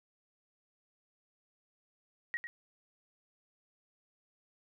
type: tone with echo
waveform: sine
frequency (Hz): 1893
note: A#6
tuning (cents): +26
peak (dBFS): -32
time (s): 2.34-2.37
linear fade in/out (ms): 0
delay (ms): 100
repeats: 1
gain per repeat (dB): -8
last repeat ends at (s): 2.47
effects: none